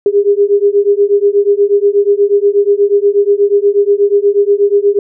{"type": "beating tone pair", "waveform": "sine", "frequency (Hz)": [401.3, 409.6], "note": ["G4", "G#4"], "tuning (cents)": [41, -24], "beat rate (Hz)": 8.3, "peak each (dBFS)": -10, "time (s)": [0.06, 4.99], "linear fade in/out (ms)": 2, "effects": []}